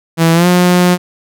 sawtooth tone with pitch glide, 164.81 to 178.69 Hz, E3 to F3, 0 to +40 cents, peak -3 dBFS, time 0.17-0.98 s, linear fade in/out 50 ms, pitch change +140 cents, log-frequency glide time 0.33-0.47 s, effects none

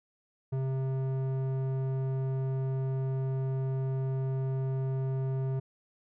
square tone with low-pass filter, 132.7 Hz, C3, 25 cents sharp, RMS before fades -31 dBFS, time 0.52-5.6 s, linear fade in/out 10 ms, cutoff 650 Hz, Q 0.56, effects none

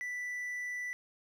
triangle tone, 1975.5 Hz, B6, in tune, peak -34 dBFS, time 0.01-0.93 s, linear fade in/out 0 ms, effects none

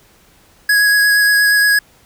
square tone with vibrato, 1665 Hz, G#6, 4 cents sharp, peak -10 dBFS, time 0.69-1.79 s, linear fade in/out 5 ms, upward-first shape sine, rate 8.5 Hz, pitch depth 12 cents each way, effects pink hiss -50 dBFS RMS until 2.05 s

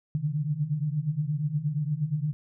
sine tone cluster, 135.1 / 145.7 / 154.2 Hz, C#3 / D3 / D#3, -44 / -13 / -15 cents, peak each -35 / -30 / -28 dBFS, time 0.15-2.33 s, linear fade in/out 0 ms, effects none

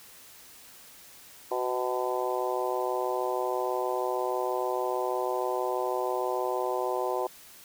harmonic tone with a mistuned harmonic, 126.3 Hz, B2, 39 cents sharp, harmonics 3 / 4 / 5 / 6 / 7 / 8, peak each -32 / -33 / -34 / -35 / -35 / -36 dBFS, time 1.51-7.27 s, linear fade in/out 5 ms, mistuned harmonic 3, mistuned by -27 cents, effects white hiss -51 dBFS RMS until 7.64 s

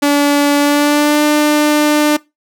sawtooth tone with pitch glide, 287.7 to 298.9 Hz, D4 to D4, -36 to +31 cents, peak -5 dBFS, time 0.02-2.17 s, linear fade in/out 10 ms, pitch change +67 cents, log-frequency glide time 0.58-1.24 s, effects noise-tail reverb RT60 0.2 s tail -20 dB re dry

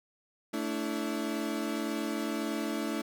35% pulse chord, A suspended fourth, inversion none, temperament equal with one note detuned, 220 / 287.8 / 329.6 Hz, A3 / D4 / E4, 0 / -35 / 0 cents, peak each -34 dBFS, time 0.53-3.02 s, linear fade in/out 10 ms, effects none

